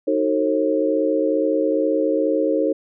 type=chord; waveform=sine; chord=D# diminished seventh; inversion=none; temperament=just; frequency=311.1 / 373.4 / 448 / 537.6 Hz; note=D#4 / F#4 / A4 / C5; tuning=0 / +16 / +31 / +47 cents; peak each=-21 / -27 / -22 / -21 dBFS; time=0.07-2.73 s; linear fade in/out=10 ms; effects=none